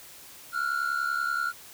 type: tone pair together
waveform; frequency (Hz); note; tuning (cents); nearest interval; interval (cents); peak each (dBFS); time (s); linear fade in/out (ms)
triangle; 1367.6 / 1438; F6 / F#6; -37 / -50; minor second; 87; -27; 0.52-1.53; 50
effects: white hiss -48 dBFS RMS until 1.73 s